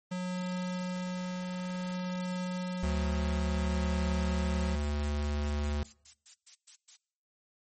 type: tone with tremolo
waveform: square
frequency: 181.8 Hz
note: F#3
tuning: 30 cents flat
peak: -32 dBFS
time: 0.11-4.76 s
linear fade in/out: 10 ms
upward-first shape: triangle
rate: 0.56 Hz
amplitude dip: 25%
type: tone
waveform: square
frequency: 73.42 Hz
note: D2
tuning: in tune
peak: -30 dBFS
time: 2.83-5.83 s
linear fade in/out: 0 ms
type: noise bursts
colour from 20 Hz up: violet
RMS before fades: -43 dBFS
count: 12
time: 4.6-6.964 s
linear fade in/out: 10 ms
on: 87 ms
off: 120 ms
effects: noise-tail reverb RT60 0.7 s tail -26 dB re dry + MP3 32 kbps